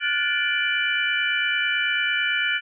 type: tone cluster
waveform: sine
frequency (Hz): 1422 / 1491 / 1743 / 2348 / 2978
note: F6 / F#6 / A6 / D7 / F#7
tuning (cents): +31 / +13 / -17 / -1 / +11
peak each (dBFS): -28 / -28 / -26 / -26 / -27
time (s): 0-2.61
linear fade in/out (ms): 50
effects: none